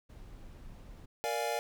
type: noise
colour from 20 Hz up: brown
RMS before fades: -49 dBFS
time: 0.09-1.06 s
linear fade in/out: 10 ms
type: chord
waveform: square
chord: Bb dominant seventh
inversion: none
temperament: equal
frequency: 466.2 / 587.3 / 698.5 / 830.6 Hz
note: Bb4 / D5 / F5 / Ab5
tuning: 0 / 0 / 0 / 0 cents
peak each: -38 dBFS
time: 1.24-1.59 s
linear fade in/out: 0 ms
effects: none